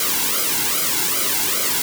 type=noise with flanger; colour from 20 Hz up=white; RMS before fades=-20 dBFS; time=0-1.82 s; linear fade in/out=2 ms; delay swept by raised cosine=1.1 to 1.68 ms; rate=2.5 Hz; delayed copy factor=-0.8; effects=none